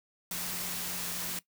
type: tone in noise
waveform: sine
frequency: 177.8 Hz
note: F3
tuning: 31 cents sharp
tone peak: -46 dBFS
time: 0.31-1.39 s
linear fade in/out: 2 ms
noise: white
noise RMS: -36 dBFS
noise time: 0.31-1.39 s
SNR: -13 dB
effects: noise-tail reverb RT60 0.1 s tail -18 dB re dry